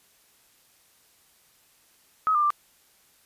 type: tone with pitch steps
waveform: sine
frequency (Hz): 1273 / 1197 / 1182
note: D#6 / D6 / D6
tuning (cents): +39 / +33 / +11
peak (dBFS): -19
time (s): 2.27-2.504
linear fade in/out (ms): 0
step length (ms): 78
effects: white hiss -61 dBFS RMS until 3.25 s + resampled to 32000 Hz